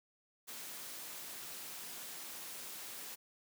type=noise with amplitude modulation; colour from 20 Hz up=white; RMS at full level=-45 dBFS; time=0.47-3.16 s; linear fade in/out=20 ms; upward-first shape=sine; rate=241 Hz; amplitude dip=40%; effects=high-pass 150 Hz 12 dB/octave